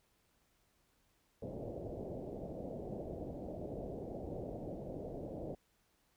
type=low-pass noise; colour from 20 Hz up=white; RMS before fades=-44 dBFS; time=1.42-5.55 s; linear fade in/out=5 ms; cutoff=660 Hz; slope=48 dB/octave; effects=pink hiss -75 dBFS RMS until 6.16 s